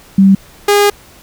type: tone pair in turn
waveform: sine / sawtooth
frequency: 194.1 / 408.9 Hz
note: G3 / G#4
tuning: -17 / -27 cents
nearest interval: octave + minor second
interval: 1290 cents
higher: second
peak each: -3 dBFS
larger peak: neither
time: 0.18-0.35 / 0.68-0.9 s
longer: second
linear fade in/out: 5 ms
effects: pink hiss -41 dBFS RMS until 1.22 s